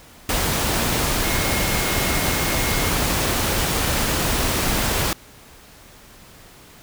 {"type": "tone in noise", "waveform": "sine", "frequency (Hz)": 2152, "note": "C7", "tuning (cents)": 48, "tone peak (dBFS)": -30, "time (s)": [1.24, 2.9], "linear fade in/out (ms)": 2, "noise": "pink", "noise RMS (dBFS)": -21, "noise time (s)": [0.29, 5.13], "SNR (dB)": -12, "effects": ["pink hiss -46 dBFS RMS until 6.82 s"]}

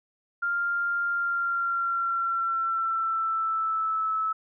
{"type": "tone with pitch glide", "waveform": "sine", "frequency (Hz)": [1396.9, 1303.4], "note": ["F6", "E6"], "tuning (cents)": [0, -20], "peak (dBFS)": -24, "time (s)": [0.42, 4.33], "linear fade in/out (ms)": 10, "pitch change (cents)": -120, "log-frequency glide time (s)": [1.1, 4.12], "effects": []}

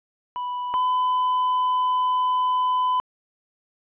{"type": "tone pair in turn", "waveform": "triangle", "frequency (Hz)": [987.8, 1006.2], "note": ["B5", "B5"], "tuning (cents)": [0, 32], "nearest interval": "unison", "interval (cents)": 32, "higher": "second", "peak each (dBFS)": [-24, -17], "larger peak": "second", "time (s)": [[0.36, 0.74], [0.74, 3]], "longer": "second", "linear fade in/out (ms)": 0, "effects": ["resampled to 8000 Hz"]}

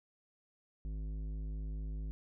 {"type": "tone with tanh clipping", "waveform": "triangle", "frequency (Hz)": 52.3, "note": "G#1", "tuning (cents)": 13, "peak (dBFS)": -39, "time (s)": [0.85, 2.11], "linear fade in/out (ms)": 0, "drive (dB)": 16, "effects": []}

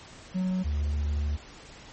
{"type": "tone pair in turn", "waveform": "triangle", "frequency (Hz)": [185, 73.42], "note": ["F#3", "D2"], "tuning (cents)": [0, 0], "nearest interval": "octave + major third", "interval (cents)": 1600, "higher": "first", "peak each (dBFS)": -23, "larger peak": "neither", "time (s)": [[0.34, 0.64], [0.64, 1.37]], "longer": "second", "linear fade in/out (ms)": 20, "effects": ["pink hiss -48 dBFS RMS until 1.92 s", "MP3 32 kbps"]}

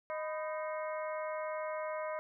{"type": "harmonic tone with a mistuned harmonic", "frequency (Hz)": 310.3, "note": "D#4", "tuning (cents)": -5, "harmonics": [2, 3, 4, 5, 6, 7], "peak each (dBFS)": [-37, -43, -45, -50, -52, -49], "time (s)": [0.1, 2.19], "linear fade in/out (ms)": 0, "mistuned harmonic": 3, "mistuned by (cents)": 120, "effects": []}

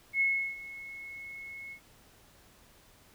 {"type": "tone with ADSR envelope", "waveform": "sine", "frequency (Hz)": 2182, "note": "C#7", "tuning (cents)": -28, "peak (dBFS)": -23, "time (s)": [0.13, 1.8], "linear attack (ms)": 74, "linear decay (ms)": 350, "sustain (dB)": -18, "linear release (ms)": 81, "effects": ["pink hiss -60 dBFS RMS until 3.14 s"]}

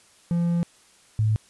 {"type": "tone pair in turn", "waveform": ["triangle", "sine"], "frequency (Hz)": [171.4, 108.41], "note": ["F3", "A2"], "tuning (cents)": [-32, -25], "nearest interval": "minor sixth", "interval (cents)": 793, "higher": "first", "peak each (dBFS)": -18, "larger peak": "neither", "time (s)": [[0.31, 0.63], [1.19, 1.36]], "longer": "first", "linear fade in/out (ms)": 0, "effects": ["white hiss -56 dBFS RMS until 1.49 s", "resampled to 24000 Hz"]}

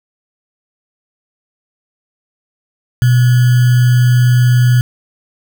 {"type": "tone with sample-and-hold", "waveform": "sine", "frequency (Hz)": 123.47, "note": "B2", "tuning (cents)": 0, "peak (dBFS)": -6, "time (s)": [3.02, 4.81], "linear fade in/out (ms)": 0, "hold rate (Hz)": 1575, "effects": []}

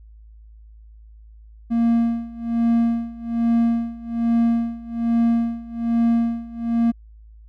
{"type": "tone with tremolo", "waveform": "triangle", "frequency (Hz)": 232.4, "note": "A#3", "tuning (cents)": -5, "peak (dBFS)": -12, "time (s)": [1.7, 6.92], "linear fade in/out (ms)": 20, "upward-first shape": "sine", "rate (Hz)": 1.2, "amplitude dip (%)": 90, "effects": ["added 54 Hz sine -42 dBFS peak until 7.48 s"]}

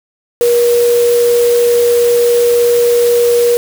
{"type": "tone in noise", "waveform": "sine", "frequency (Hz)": 477.4, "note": "A#4", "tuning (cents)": 41, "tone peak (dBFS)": -7, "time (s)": [0.41, 3.57], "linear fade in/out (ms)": 0, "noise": "white", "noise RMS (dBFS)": -23, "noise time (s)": [0.41, 3.57], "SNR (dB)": 13, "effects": []}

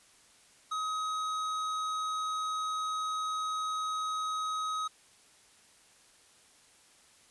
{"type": "tone with hard clipping", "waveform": "sine", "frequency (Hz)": 1266, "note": "D#6", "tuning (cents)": 30, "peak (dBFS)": -33, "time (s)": [0.71, 4.88], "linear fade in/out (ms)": 10, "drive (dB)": 11, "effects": ["white hiss -61 dBFS RMS until 7.3 s", "resampled to 24000 Hz"]}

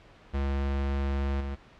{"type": "tone with level steps", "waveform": "square", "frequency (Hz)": 69.1, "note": "C#2", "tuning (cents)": -5, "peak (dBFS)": [-27, -32], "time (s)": [0.33, 1.56], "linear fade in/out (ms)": 20, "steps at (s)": 1.4, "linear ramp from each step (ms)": 10, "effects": ["pink hiss -54 dBFS RMS until 1.79 s", "low-pass 3000 Hz 12 dB/octave"]}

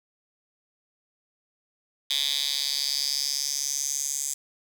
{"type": "tone with high-pass filter sweep", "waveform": "10% pulse", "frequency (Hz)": 140.2, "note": "C#3", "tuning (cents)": 20, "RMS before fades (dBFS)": -28, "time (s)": [2.1, 4.34], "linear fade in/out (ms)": 5, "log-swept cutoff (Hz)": [3600, 7200], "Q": 4.8, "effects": []}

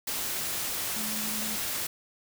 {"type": "tone in noise", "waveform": "sine", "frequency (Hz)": 215.1, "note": "A3", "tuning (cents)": -39, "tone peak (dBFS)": -38, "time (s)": [0.96, 1.56], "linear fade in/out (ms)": 5, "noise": "white", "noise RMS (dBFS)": -32, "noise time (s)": [0.07, 1.87], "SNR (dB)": -9, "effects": []}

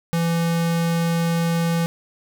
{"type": "tone", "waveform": "square", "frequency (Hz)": 167.7, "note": "E3", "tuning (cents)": 30, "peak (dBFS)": -19, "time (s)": [0.13, 1.86], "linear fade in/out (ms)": 0, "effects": []}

